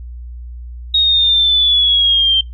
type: linear sweep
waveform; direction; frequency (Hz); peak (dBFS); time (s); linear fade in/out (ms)
sine; down; 3760 to 3136; -9; 0.94-2.41; 5
effects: noise-tail reverb RT60 0.2 s tail -25 dB re dry + added 60 Hz sine -27 dBFS peak until 2.53 s